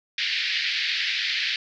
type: band-pass noise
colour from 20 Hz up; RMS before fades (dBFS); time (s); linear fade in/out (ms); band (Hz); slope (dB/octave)
pink; -26; 0.18-1.56; 2; 1800 to 4800; 48
effects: none